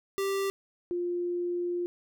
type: tone pair in turn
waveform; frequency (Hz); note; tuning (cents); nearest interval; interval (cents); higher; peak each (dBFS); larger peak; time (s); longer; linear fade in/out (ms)
square / sine; 392 / 351.2; G4 / F4; 0 / +10; major second; 190; first; -28; neither; 0.18-0.5 / 0.91-1.86; second; 0
effects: none